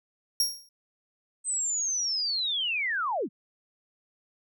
sawtooth tone with exponential decay, 5588 Hz, F8, in tune, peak -17 dBFS, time 0.4-0.69 s, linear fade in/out 2 ms, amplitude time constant 62 ms
sine linear sweep, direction down, 8310 to 151 Hz, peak -26 dBFS, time 1.44-3.29 s, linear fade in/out 50 ms
effects none

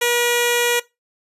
10% pulse tone with notch filter, 480 Hz, B4, 49 cents flat, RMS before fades -18 dBFS, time 0.01-0.8 s, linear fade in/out 10 ms, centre 1200 Hz, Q 1.4, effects noise-tail reverb RT60 0.2 s tail -19 dB re dry + resampled to 32000 Hz

